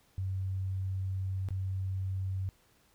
sine tone with dropouts, 95 Hz, F#2, 46 cents sharp, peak -31 dBFS, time 0.18-2.49 s, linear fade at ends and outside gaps 0 ms, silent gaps 1.487-1.506 s, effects pink hiss -67 dBFS RMS until 2.94 s

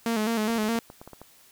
sawtooth tone with vibrato, 222 Hz, A3, 16 cents sharp, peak -20 dBFS, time 0.06-0.79 s, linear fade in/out 2 ms, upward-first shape square, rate 4.8 Hz, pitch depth 64 cents each way
clicks, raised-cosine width 1 ms, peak -28 dBFS, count 10, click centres 0.502 / 0.562 / 0.637 / 0.688 / 0.757 / 0.901 / 1.015 / 1.076 / 1.133 / 1.216 s
effects white hiss -56 dBFS RMS until 1.51 s

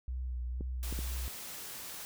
sine tone with vibrato, 62.1 Hz, B1, 10 cents sharp, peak -34 dBFS, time 0.08-1.28 s, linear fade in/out 0 ms, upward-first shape sine, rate 2.1 Hz, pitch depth 37 cents each way
clicks, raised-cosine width 3 ms, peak -27 dBFS, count 3, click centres 0.609 / 0.926 / 0.99 s
white noise, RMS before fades -44 dBFS, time 0.83-2.05 s, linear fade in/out 0 ms
effects none

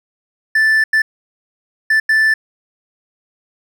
triangle tone bursts at uneven times, 1760 Hz, A6, in tune, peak -8 dBFS, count 4, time 0.55-0.84 / 0.93-1.02 / 1.9-2 / 2.09-2.34 s, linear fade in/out 5 ms, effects none

